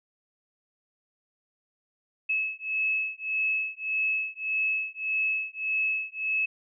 sine beating tone pair, 2589 / 2590.7 Hz, E7 / E7, -32 / -31 cents, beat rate 1.7 Hz, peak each -29 dBFS, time 2.29-6.46 s, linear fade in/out 10 ms, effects none

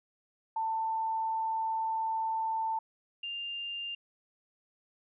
sine tone pair in turn, 891 / 2798 Hz, A5 / F7, +22 / +3 cents, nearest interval octave + minor sixth, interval 1981 cents, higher second, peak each -29 / -35 dBFS, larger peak first, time 0.56-2.79 / 3.23-3.95 s, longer first, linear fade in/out 5 ms, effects none

